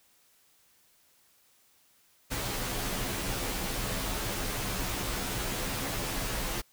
pink noise with comb filter, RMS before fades -33 dBFS, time 2.3-6.62 s, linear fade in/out 20 ms, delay 13 ms, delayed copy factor -1, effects white hiss -65 dBFS RMS until 6.72 s

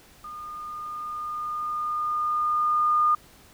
sine tone with level ramp, 1218 Hz, D#6, 37 cents flat, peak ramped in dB -36 to -17 dBFS, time 0.24-3.15 s, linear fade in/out 5 ms, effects pink hiss -53 dBFS RMS until 3.53 s

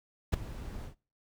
brown noise with ADSR envelope, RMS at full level -22 dBFS, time 0.32-0.95 s, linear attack 19 ms, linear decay 8 ms, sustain -19 dB, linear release 110 ms, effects noise-tail reverb RT60 0.4 s tail -25 dB re dry

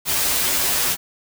white noise with comb filter, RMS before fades -20 dBFS, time 0.05-0.97 s, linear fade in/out 50 ms, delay 9.4 ms, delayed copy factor -0.9, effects none

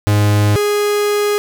45% pulse tone pair in turn, 103.8 / 413.8 Hz, G#2 / G#4, 0 / -6 cents, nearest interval 2 octaves, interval 2394 cents, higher second, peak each -10 / -13 dBFS, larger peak first, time 0.07-0.56 / 0.56-1.38 s, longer second, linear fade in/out 0 ms, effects none

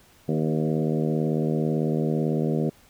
harmonic tone with a mistuned harmonic, 78 Hz, D#2, 5 cents sharp, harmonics 2 / 3 / 4 / 5 / 6 / 7 / 8 / 9, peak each -25 / -27 / -31 / -30 / -32 / -36 / -38 / -41 dBFS, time 0.28-2.7 s, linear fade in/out 10 ms, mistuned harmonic 6, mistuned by +24 cents, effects pink hiss -56 dBFS RMS until 2.89 s

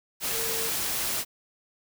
sine tone in noise, 453.1 Hz, A#4, 49 cents flat, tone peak -35 dBFS, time 0.3-0.72 s, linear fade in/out 50 ms, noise white, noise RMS -29 dBFS, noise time 0.2-1.25 s, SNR -9 dB, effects none

